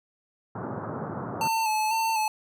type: band-pass noise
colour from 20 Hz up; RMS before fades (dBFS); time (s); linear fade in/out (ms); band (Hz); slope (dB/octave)
pink; -34; 0.55-1.48; 5; 100 to 1400; 48
type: tone with vibrato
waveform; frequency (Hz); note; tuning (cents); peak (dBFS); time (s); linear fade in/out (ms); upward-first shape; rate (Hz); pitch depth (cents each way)
square; 880; A5; 0; -24; 1.41-2.28; 2; square; 2; 33
effects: none